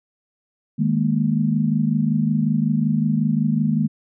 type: chord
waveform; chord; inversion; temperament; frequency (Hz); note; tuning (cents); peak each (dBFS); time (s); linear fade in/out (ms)
sine; D# suspended fourth; none; equal; 155.56 / 207.7 / 233.1; D#3 / G#3 / A#3; 0 / 0 / 0; -21; 0.78-3.88; 20
effects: none